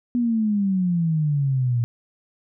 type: exponential sweep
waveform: sine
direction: down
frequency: 245.8 to 116.54 Hz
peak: -18 dBFS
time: 0.15-1.84 s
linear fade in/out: 0 ms
effects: none